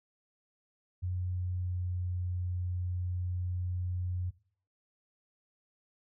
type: tone with pitch glide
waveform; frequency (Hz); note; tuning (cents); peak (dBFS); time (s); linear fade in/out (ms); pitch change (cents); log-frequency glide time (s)
sine; 90.6 to 89.97; F#2 to F#2; -36 to -48; -31; 1.02-4.31; 20; -12; 1.18-2.04
effects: noise-tail reverb RT60 0.5 s tail -18 dB re dry